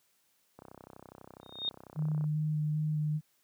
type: click train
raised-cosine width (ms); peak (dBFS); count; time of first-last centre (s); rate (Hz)
1; -34; 54; 0.59-2.241; 32.1
type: tone with exponential growth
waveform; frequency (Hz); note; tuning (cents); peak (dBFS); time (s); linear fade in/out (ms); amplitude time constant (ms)
sine; 3697; A#7; -15; -27; 1.41-1.69; 1; 60
type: tone with vibrato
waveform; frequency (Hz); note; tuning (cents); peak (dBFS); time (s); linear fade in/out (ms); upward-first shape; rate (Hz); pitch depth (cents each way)
sine; 152.6; D#3; -33; -28; 1.95-3.21; 50; square; 2.5; 11
effects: white hiss -72 dBFS RMS until 3.43 s + high-pass 80 Hz 12 dB/octave